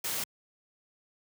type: noise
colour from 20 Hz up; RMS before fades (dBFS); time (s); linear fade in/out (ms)
white; -33; 0.04-0.24; 5
effects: high-pass 80 Hz 12 dB/octave